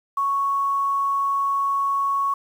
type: tone with quantisation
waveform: sine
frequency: 1108.7 Hz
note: C#6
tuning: in tune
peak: -19 dBFS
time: 0.17-2.34 s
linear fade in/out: 5 ms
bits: 8
effects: none